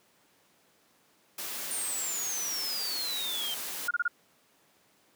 white noise, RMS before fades -37 dBFS, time 1.38-3.88 s, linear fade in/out 5 ms
sine exponential sweep, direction down, 9110 to 3100 Hz, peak -32 dBFS, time 1.71-3.54 s, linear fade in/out 0 ms
sine tone bursts, 1423 Hz, F6, 32 cents sharp, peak -24 dBFS, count 4, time 3.88-4.08 s, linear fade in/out 5 ms, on 29 ms, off 28 ms
effects pink hiss -65 dBFS RMS until 5.15 s + high-pass 200 Hz 12 dB/octave

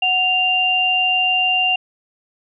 sine tone pair together, 739 / 2787 Hz, F#5 / F7, -2 / -4 cents, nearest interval octave + major seventh, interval 2298 cents, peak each -21 / -15 dBFS, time 0.02-1.76 s, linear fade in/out 5 ms, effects none

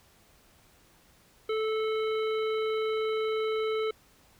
harmonic tone, 437.2 Hz, A4, 11 cents flat, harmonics 1 / 3 / 5 / 7 / 9, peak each -27 / -37 / -41 / -44 / -46 dBFS, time 1.49-3.91 s, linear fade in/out 5 ms, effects pink hiss -61 dBFS RMS until 4.39 s

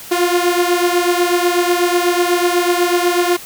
sawtooth beating tone pair, 349.2 / 357.3 Hz, F4 / F4, 0 / +40 cents, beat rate 8.1 Hz, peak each -11 / -13 dBFS, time 0.11-3.37 s, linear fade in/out 10 ms, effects white hiss -34 dBFS RMS until 3.45 s

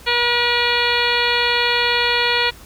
harmonic tone with a mistuned harmonic, 480.2 Hz, B4, 49 cents flat, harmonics 1 / 2 / 3 / 4 / 5 / 6 / 7 / 8 / 9, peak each -24 / -23 / -24 / -23 / -22 / -25 / -25 / -28 / -24 dBFS, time 0.06-2.51 s, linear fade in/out 20 ms, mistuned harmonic 7, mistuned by +15 cents, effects added 60 Hz sine -43 dBFS peak until 2.65 s + pink hiss -43 dBFS RMS until 2.65 s

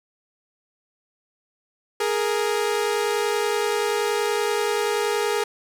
sawtooth tone pair together, 415.3 / 465.8 Hz, G#4 / A#4, 0 / -1 cents, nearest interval major second, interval 199 cents, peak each -19 / -21 dBFS, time 2-5.44 s, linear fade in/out 5 ms, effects low-pass 12000 Hz 12 dB/octave + 8-bit

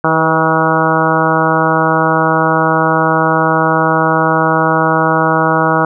harmonic tone with a mistuned harmonic, 160 Hz, D#3, 49 cents sharp, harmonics 1 / 2 / 3 / 4 / 5 / 6 / 7 / 8 / 9, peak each -18 / -18 / -18 / -18 / -18 / -18 / -18 / -18 / -18 dBFS, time 0.04-5.85 s, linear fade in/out 2 ms, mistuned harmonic 3, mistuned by +27 cents, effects none

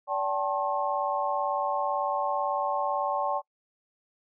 sine tone cluster, 577 / 774 / 872 / 1074 Hz, D5 / G5 / A5 / C6, -31 / -22 / -16 / +45 cents, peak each -31 dBFS, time 0.07-3.42 s, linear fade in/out 50 ms, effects noise-tail reverb RT60 0.1 s tail -25 dB re dry

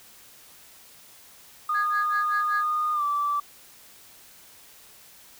sine tone with pitch glide, 1225 to 1162.9 Hz, D#6 to D6, -27 to -17 cents, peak -22 dBFS, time 1.69-3.4 s, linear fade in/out 5 ms, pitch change -90 cents, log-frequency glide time 2.93-3.03 s
sine tone with tremolo, 1661.2 Hz, G#6, in tune, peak -23 dBFS, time 1.74-2.66 s, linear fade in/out 10 ms, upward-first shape sine, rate 5.2 Hz, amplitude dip 100%
effects tanh soft clip ceiling -16 dBFS + white hiss -51 dBFS RMS until 5.39 s

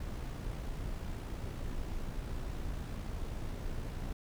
brown noise with amplitude modulation, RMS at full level -37 dBFS, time 0-4.13 s, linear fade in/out 5 ms, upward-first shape sine, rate 58.5 Hz, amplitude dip 35%, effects none

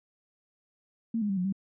sine tone with pitch steps, 227.7 / 207.2 / 194.9 / 180.7 / 194.3 Hz, A#3 / G#3 / G3 / F#3 / G3, -40 / -4 / -10 / -41 / -15 cents, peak -26 dBFS, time 1.14-1.525 s, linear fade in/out 5 ms, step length 77 ms, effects none

